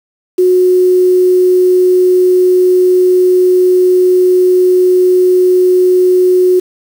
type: tone with quantisation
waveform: sine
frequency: 365.3 Hz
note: F#4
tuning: 22 cents flat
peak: -5 dBFS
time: 0.38-6.6 s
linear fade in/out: 10 ms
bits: 5
effects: none